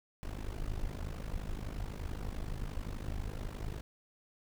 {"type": "noise with amplitude modulation", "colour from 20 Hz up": "brown", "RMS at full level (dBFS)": -35, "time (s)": [0.23, 3.81], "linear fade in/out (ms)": 0, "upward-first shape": "sine", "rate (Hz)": 51.6, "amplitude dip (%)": 85, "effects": []}